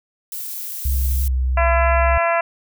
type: noise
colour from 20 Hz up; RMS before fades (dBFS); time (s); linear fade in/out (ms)
violet; -29; 0.32-1.28; 2
type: tone with vibrato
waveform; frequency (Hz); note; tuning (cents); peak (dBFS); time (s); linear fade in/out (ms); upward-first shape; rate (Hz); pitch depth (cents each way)
sine; 64.9; C2; -13; -16; 0.85-2.18; 5; square; 1.1; 25
type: harmonic tone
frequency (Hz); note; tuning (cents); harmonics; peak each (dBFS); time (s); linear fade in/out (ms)
337.3; E4; +40; 2 / 3 / 4 / 5 / 6 / 7 / 8; -18 / -22 / -24 / -26 / -28 / -29 / -30; 1.57-2.41; 5
effects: none